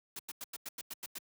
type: noise bursts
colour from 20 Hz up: white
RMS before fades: -42 dBFS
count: 9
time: 0.16-1.185 s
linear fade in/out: 5 ms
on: 33 ms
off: 91 ms
effects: high-pass 100 Hz 12 dB/octave